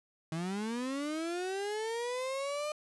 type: linear sweep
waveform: 35% pulse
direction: up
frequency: 156.7 to 608 Hz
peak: -32 dBFS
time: 0.32-2.72 s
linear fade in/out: 2 ms
effects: resampled to 24000 Hz